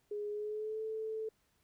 sine tone with pitch glide, 415.3 to 439 Hz, G#4 to A4, 0 to -4 cents, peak -36 dBFS, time 0.11-1.29 s, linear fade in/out 5 ms, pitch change +96 cents, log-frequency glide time 0.3-0.82 s, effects pink hiss -75 dBFS RMS until 1.63 s

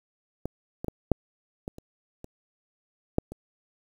clicks, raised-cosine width 2 ms, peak -17 / -20 / -16 / -6 / -20 / -29 / -27 / -8 / -25 dBFS, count 9, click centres 0.456 / 0.845 / 0.883 / 1.117 / 1.679 / 1.784 / 2.244 / 3.184 / 3.32 s, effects 8-bit

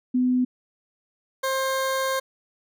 sine / 20% pulse tone pair in turn, 251.5 / 530.5 Hz, B3 / C5, +32 / +24 cents, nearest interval octave + minor second, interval 1292 cents, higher second, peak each -18 dBFS, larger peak neither, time 0.14-0.45 / 1.43-2.2 s, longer second, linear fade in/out 10 ms, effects none

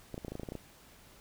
clicks, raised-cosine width 2 ms, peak -26 dBFS, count 11, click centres 0.143 / 0.179 / 0.248 / 0.282 / 0.32 / 0.354 / 0.397 / 0.433 / 0.488 / 0.521 / 0.553 s, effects pink hiss -58 dBFS RMS until 1.2 s

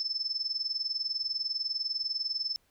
sine tone with tremolo, 5270 Hz, E8, 1 cent flat, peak -26 dBFS, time 0-2.56 s, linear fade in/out 0 ms, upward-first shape triangle, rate 20 Hz, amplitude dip 90%, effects pink hiss -70 dBFS RMS until 2.7 s

